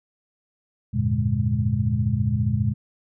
sine tone cluster, 86.7 / 101.5 / 116.4 / 143.7 / 207.5 Hz, F2 / G#2 / A#2 / D3 / G#3, -12 / -39 / -2 / -37 / -1 cents, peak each -27 / -28 / -22 / -30 / -27 dBFS, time 0.93-2.74 s, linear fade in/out 20 ms, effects none

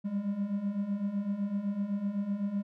triangle beating tone pair, 196 / 203.9 Hz, G3 / G#3, 0 / -32 cents, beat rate 7.9 Hz, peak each -34 / -29 dBFS, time 0.04-2.63 s, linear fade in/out 20 ms, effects none

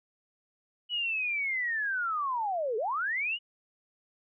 sine linear two-way sweep, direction down then up, 2962 to 413.8 to 2962 Hz, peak -28 dBFS, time 0.89-3.39 s, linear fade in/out 50 ms, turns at 2.77 s, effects none

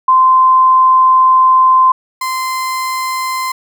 sine / 35% pulse tone pair in turn, 1037 / 1037 Hz, C6 / C6, -16 / -16 cents, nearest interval unison, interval 0 cents, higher neither, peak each -5 / -14 dBFS, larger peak first, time 0.08-1.92 / 2.21-3.52 s, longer first, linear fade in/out 5 ms, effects none

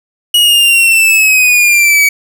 45% pulse linear sweep, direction down, 2908 to 2257 Hz, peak -5 dBFS, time 0.34-2.09 s, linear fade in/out 5 ms, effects none

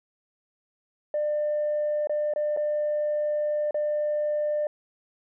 sine tone with dropouts, 598 Hz, D5, 31 cents sharp, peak -22 dBFS, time 1.14-4.67 s, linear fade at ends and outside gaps 2 ms, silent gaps 2.072-2.095 / 2.337-2.36 / 2.565-2.572 / 3.709-3.744 s, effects tanh soft clip ceiling -20 dBFS

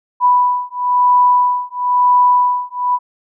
sine beating tone pair, 987.8 / 988.8 Hz, B5 / B5, 0 / +2 cents, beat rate 1 Hz, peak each -13 dBFS, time 0.2-2.99 s, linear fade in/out 50 ms, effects none

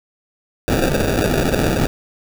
violet noise with sample-and-hold, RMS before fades -17 dBFS, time 0.68-1.87 s, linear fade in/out 0 ms, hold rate 1050 Hz, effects none

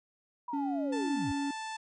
sine linear sweep, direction down, 987.8 to 71.6 Hz, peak -35 dBFS, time 0.48-1.32 s, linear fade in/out 5 ms
triangle tone, 280.8 Hz, C#4, 22 cents sharp, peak -29 dBFS, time 0.53-1.51 s, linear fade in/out 5 ms
harmonic tone, 880 Hz, A5, in tune, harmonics 1 / 2 / 3 / 4 / 5 / 6 / 7 / 8 / 9 / 10, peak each -38 / -44 / -48 / -50 / -52 / -54 / -55 / -56 / -57 / -58 dBFS, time 0.92-1.77 s, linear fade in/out 10 ms
effects none

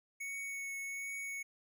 square tone with vibrato, 2217 Hz, C#7, in tune, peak -40 dBFS, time 0.2-1.43 s, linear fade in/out 10 ms, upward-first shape triangle, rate 1.3 Hz, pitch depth 13 cents each way, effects none

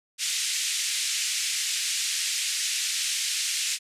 white band-pass noise, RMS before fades -28 dBFS, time 0.18-3.79 s, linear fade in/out 50 ms, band 2100 to 8400 Hz, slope 24 dB/octave, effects resampled to 32000 Hz

